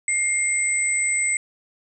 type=tone pair together; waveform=sine; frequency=2127 / 8030 Hz; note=C7 / B8; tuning=+28 / +28 cents; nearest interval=octave + major seventh; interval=2300 cents; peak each=-22 dBFS; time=0.08-1.37 s; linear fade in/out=2 ms; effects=none